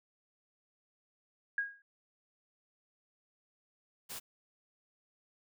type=tone with exponential decay; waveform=sine; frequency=1638 Hz; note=G#6; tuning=24 cents flat; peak=-27 dBFS; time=1.58-1.82 s; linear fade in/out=2 ms; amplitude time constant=52 ms
type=noise; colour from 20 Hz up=white; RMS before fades=-43 dBFS; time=4.09-4.2 s; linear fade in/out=20 ms
effects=none